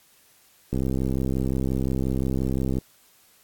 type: click train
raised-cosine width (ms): 3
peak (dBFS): -13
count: 136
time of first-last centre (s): 0.73-2.785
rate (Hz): 65.7
effects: white hiss -58 dBFS RMS until 3.43 s + AAC 64 kbps